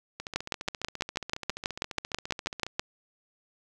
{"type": "two click trains", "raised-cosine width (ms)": 0.2, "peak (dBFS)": [-10, -19], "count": [16, 37], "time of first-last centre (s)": [[0.36, 2.795], [0.2, 2.666]], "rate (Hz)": [6.16, 14.6], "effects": []}